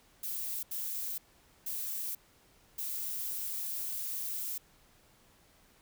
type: noise bursts at uneven times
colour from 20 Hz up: violet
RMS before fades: -37 dBFS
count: 4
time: 0.23-0.63 / 0.71-1.18 / 1.66-2.15 / 2.78-4.58 s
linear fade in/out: 5 ms
effects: pink hiss -64 dBFS RMS until 5.81 s